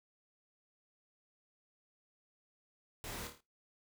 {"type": "noise with echo", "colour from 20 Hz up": "pink", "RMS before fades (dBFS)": -45, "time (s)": [3.04, 3.27], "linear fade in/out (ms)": 0, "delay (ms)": 27, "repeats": 5, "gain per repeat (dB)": -5, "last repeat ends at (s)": 3.405, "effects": ["noise-tail reverb RT60 0.2 s tail -17 dB re dry"]}